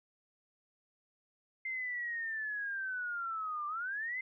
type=linear two-way sweep; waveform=sine; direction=down then up; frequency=2093 to 1174.7 to 2093 Hz; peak=-35 dBFS; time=1.65-4.21 s; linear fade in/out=5 ms; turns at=3.67 s; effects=none